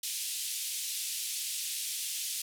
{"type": "band-pass noise", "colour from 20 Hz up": "white", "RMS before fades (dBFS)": -36, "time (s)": [0.03, 2.42], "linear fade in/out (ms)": 5, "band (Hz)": [2700, 12000], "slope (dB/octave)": 24, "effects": []}